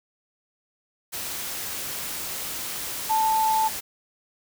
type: tone in noise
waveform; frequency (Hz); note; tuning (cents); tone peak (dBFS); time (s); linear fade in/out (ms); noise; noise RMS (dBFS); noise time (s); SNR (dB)
sine; 880; A5; 0; -19; 3.09-3.69; 20; white; -32; 1.12-3.81; +10
effects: none